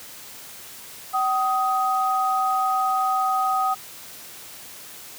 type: tone pair together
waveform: sine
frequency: 763 / 1252.2 Hz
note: G5 / D#6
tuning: -47 / +11 cents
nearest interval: major sixth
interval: 858 cents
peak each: -22 / -22 dBFS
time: 1.13-3.75 s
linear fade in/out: 20 ms
effects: white hiss -41 dBFS RMS until 5.18 s + high-pass 60 Hz 12 dB/octave